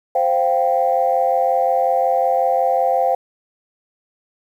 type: chord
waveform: sine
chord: C suspended fourth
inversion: none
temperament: equal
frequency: 523.3 / 698.5 / 784 Hz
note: C5 / F5 / G5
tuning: 0 / 0 / 0 cents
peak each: -18 dBFS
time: 0.15-3.15 s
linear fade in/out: 5 ms
effects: tanh soft clip ceiling -5 dBFS + 8-bit